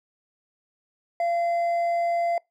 sine tone with hard clipping, 686 Hz, F5, 31 cents flat, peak -23 dBFS, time 1.2-2.38 s, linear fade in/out 2 ms, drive 4 dB, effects noise-tail reverb RT60 0.2 s tail -25 dB re dry

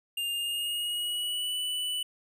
square tone with pitch glide, 2807 to 2974 Hz, F7 to F#7, +8 to +8 cents, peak -30 dBFS, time 0.17-2.03 s, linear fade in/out 5 ms, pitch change +100 cents, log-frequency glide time 0.31-1.56 s, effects none

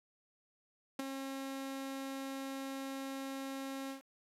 sawtooth tone with ADSR envelope, 270 Hz, C#4, 45 cents flat, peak -29 dBFS, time 0.99-4.02 s, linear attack 5 ms, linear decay 14 ms, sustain -7 dB, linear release 120 ms, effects resampled to 32000 Hz + 10-bit

